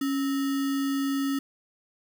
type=tone with sample-and-hold; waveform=sine; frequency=275.5 Hz; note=C#4; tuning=11 cents flat; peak=-24 dBFS; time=0.01-1.39 s; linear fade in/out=5 ms; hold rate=1575 Hz; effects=none